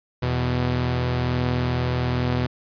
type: tone pair together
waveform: sawtooth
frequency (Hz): 82.41 / 124.21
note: E2 / B2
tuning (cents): 0 / +10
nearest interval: perfect fifth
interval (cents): 710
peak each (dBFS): -23 / -18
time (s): 0.22-2.47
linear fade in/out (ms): 10
effects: resampled to 11025 Hz